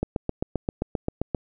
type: click train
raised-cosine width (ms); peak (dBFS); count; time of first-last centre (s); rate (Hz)
2; -11; 11; 0.03-1.348; 7.59
effects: none